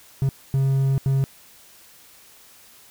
triangle tone bursts at uneven times, 135.4 Hz, C#3, 40 cents flat, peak -15 dBFS, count 3, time 0.22-0.29 / 0.54-0.98 / 1.06-1.24 s, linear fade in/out 0 ms, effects white hiss -50 dBFS RMS until 2.9 s

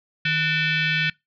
sine tone with frequency modulation, 155.56 Hz, D#3, in tune, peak -19 dBFS, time 0.25-1.1 s, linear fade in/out 5 ms, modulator 821 Hz, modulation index 3.8, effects noise-tail reverb RT60 0.2 s tail -24 dB re dry

